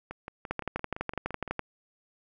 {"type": "two click trains", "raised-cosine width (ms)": 0.5, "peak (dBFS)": [-15, -23], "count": [14, 9], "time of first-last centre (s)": [[0.51, 1.593], [0.11, 1.478]], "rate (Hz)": [12, 5.85], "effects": []}